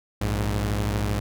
sawtooth tone pair together, 58.09 / 103.5 Hz, A#1 / G#2, -5 / -5 cents, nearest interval minor seventh, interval 1000 cents, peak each -23 / -21 dBFS, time 0.21-1.2 s, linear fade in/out 5 ms, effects none

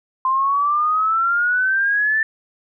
sine exponential sweep, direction up, 1037 to 1783 Hz, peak -15 dBFS, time 0.25-2.23 s, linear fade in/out 2 ms, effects none

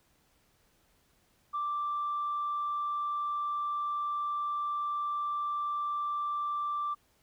sine tone, 1174.7 Hz, D6, in tune, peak -29 dBFS, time 1.53-6.95 s, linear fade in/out 20 ms, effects tanh soft clip ceiling -26 dBFS + pink hiss -69 dBFS RMS until 7.22 s

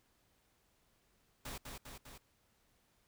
pink noise with echo, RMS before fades -45 dBFS, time 1.45-1.58 s, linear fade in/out 5 ms, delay 200 ms, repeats 3, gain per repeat -3 dB, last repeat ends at 2.18 s, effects pink hiss -74 dBFS RMS until 3.07 s

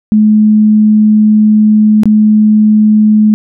sine tone with dropouts, 213.6 Hz, G#3, 49 cents sharp, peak -3 dBFS, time 0.12-3.34 s, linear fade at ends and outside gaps 0 ms, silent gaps 2.034-2.056 s, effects none

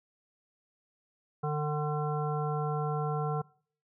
harmonic tone, 150 Hz, D3, 37 cents sharp, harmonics 1 / 3 / 5 / 7 / 9, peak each -31 / -35 / -36 / -40 / -41 dBFS, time 1.43-3.42 s, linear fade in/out 10 ms, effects noise-tail reverb RT60 0.5 s tail -23 dB re dry

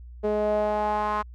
sawtooth tone with band-pass filter sweep, 210.5 Hz, G#3, 24 cents sharp, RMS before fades -25 dBFS, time 0.23-1.23 s, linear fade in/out 20 ms, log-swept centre 490 to 1100 Hz, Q 4.1, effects added 60 Hz sine -40 dBFS peak until 1.34 s

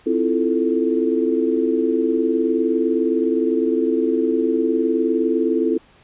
sine chord, F major seventh, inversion second, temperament equal, 261.6 / 329.6 / 349.2 / 440 Hz, C4 / E4 / F4 / A4, 0 / 0 / 0 / 0 cents, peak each -22 / -20 / -24 / -21 dBFS, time 0.06-5.78 s, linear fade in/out 10 ms, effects pink hiss -52 dBFS RMS until 6.03 s + resampled to 8000 Hz

